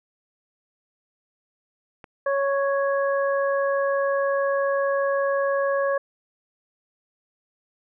click, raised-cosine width 0.5 ms, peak -26 dBFS, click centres 2.042 s
harmonic tone, 554.4 Hz, C#5, in tune, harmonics 1 / 2 / 3, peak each -21 / -28 / -30 dBFS, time 2.26-5.98 s, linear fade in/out 5 ms
effects none

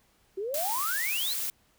sine exponential sweep, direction up, 369.5 to 4321 Hz, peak -30 dBFS, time 0.37-1.34 s, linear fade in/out 10 ms
blue noise, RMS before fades -32 dBFS, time 0.54-1.5 s, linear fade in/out 2 ms
effects pink hiss -66 dBFS RMS until 1.78 s

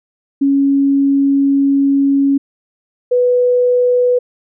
sine tone pair in turn, 277.2 / 493.9 Hz, C#4 / B4, 0 / 0 cents, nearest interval minor seventh, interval 1000 cents, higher second, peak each -9 / -9 dBFS, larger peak neither, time 0.41-2.38 / 3.11-4.19 s, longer first, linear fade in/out 10 ms, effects none

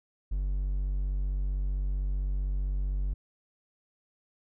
triangle tone, 47.79 Hz, G1, 43 cents flat, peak -25 dBFS, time 0.31-3.14 s, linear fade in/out 10 ms, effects none

